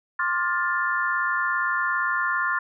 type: chord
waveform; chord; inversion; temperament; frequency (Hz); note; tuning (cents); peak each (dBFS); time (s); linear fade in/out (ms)
sine; D minor seventh; third; just; 1057.2 / 1174.7 / 1409.6 / 1762; C6 / D6 / F6 / A6; +18 / 0 / +16 / +2; -27 / -32 / -26 / -26; 0.19-2.59; 5
effects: none